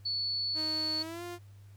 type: tone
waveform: sine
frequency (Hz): 4435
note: C#8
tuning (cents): 0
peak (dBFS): -30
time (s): 0.05-1.03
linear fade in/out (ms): 10
type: tone with pitch glide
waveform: sawtooth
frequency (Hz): 311.7 to 349.9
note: D#4 to F4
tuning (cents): +3 to +3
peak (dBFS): -35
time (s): 0.54-1.39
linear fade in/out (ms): 50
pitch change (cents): +200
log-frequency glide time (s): 0.99-1.23
effects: added 100 Hz sine -50 dBFS peak until 1.76 s + pink hiss -67 dBFS RMS until 1.76 s